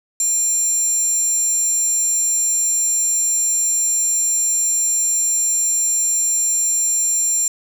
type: tone with high-pass filter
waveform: square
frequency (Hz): 814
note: G#5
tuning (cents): -35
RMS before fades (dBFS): -18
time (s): 0.2-7.48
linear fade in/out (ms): 2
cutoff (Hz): 7300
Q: 10
effects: none